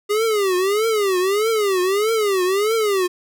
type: tone with vibrato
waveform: square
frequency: 404.9 Hz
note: G#4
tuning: 44 cents flat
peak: -17 dBFS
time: 0.09-3.08 s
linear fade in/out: 20 ms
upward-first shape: triangle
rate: 1.6 Hz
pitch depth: 220 cents each way
effects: none